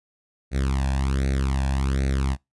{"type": "tone with flanger", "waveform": "sawtooth", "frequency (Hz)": 67.2, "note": "C2", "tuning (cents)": 47, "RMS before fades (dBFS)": -23, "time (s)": [0.51, 2.37], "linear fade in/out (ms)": 50, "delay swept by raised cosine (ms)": [0.48, 1.19], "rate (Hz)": 1.3, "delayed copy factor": 0.9, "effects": ["noise-tail reverb RT60 0.2 s tail -25 dB re dry", "resampled to 24000 Hz"]}